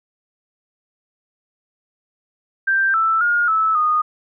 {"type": "tone with pitch steps", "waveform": "sine", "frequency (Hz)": [1573, 1324, 1424, 1306, 1233], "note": ["G6", "E6", "F6", "E6", "D#6"], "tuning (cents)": [6, 7, 33, -17, -16], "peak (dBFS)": -14, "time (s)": [2.67, 4.02], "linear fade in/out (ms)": 10, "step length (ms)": 270, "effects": []}